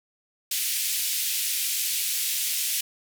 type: band-pass noise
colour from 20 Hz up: white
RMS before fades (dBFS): -27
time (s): 0.51-2.81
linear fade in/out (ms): 5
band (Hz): 2300 to 16000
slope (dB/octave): 24
effects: none